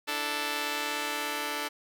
5% pulse chord, D suspended second, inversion none, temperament just, 293.7 / 330.4 / 440.5 Hz, D4 / E4 / A4, 0 / +4 / +2 cents, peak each -23 / -29 / -23 dBFS, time 0.07-1.69 s, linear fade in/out 20 ms, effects none

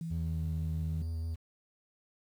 sine tone with pitch glide, 164.81 to 158.65 Hz, E3 to D#3, 0 to +34 cents, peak -35 dBFS, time 0.01-1.02 s, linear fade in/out 2 ms, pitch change -66 cents, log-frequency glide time 0.15-0.44 s
triangle tone with vibrato, 81.8 Hz, E2, 13 cents flat, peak -31 dBFS, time 0.1-1.36 s, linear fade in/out 20 ms, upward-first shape square, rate 6.2 Hz, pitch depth 15 cents each way
effects 10-bit

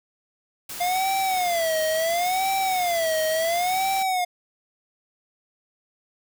white noise, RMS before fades -35 dBFS, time 0.69-4.03 s, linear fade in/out 5 ms
square tone with vibrato, 698.5 Hz, F5, in tune, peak -22 dBFS, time 0.8-4.25 s, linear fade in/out 10 ms, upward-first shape sine, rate 0.72 Hz, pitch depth 180 cents each way
effects none

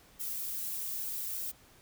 violet noise with flanger, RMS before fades -37 dBFS, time 0.19-1.52 s, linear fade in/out 20 ms, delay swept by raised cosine 1.7 to 4.9 ms, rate 0.81 Hz, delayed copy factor -0.65, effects pink hiss -60 dBFS RMS until 1.81 s

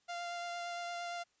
sawtooth tone with vibrato, 695 Hz, F5, 9 cents flat, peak -35 dBFS, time 0.08-1.24 s, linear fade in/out 20 ms, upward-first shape triangle, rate 8.7 Hz, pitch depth 12 cents each way, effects white hiss -75 dBFS RMS until 1.4 s + resampled to 16000 Hz

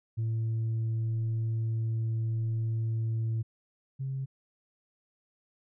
sine tone pair in turn, 112.6 / 133.9 Hz, A2 / C3, +40 / +40 cents, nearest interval minor third, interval 300 cents, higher second, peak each -25 / -30 dBFS, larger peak first, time 0.17-3.43 / 3.99-4.26 s, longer first, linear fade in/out 20 ms, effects tanh soft clip ceiling -26 dBFS

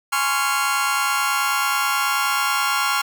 sawtooth chord, Db major seventh, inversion second, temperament just, 831.5 / 1039.4 / 1108.7 / 1385.9 Hz, Ab5 / C6 / Db6 / F6, +2 / -12 / 0 / -14 cents, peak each -23 / -23 / -20 / -18 dBFS, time 0.12-3.02 s, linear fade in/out 10 ms, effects none

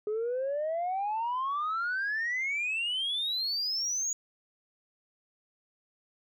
sine exponential sweep, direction up, 415.3 to 6820 Hz, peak -27 dBFS, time 0.07-4.13 s, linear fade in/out 2 ms, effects tanh soft clip ceiling -26 dBFS

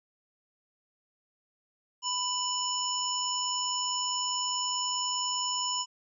harmonic tone with a mistuned harmonic, 990 Hz, B5, 4 cents sharp, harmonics 1 / 3 / 5 / 7, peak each -34 / -34 / -34 / -34 dBFS, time 2.02-5.86 s, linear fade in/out 50 ms, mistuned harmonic 5, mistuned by +120 cents, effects none

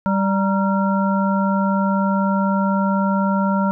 harmonic tone with a mistuned harmonic, 196 Hz, G3, in tune, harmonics 1 / 3 / 5 / 7, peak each -17 / -25 / -23 / -26 dBFS, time 0.06-3.71 s, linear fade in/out 0 ms, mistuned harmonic 5, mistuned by -72 cents, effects none

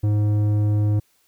square tone with low-pass filter, 104.7 Hz, G#2, 15 cents sharp, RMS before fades -19 dBFS, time 0.03-1 s, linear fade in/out 10 ms, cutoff 370 Hz, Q 0.56, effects white hiss -63 dBFS RMS until 1.27 s

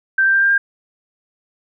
sine tone with pitch steps, 1564 / 1574 / 1584 / 1594.1 / 1604.3 Hz, G6 / G6 / G6 / G6 / G6, -4 / +7 / +18 / +29 / +40 cents, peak -11 dBFS, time 0.18-0.58 s, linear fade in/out 5 ms, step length 80 ms, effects none

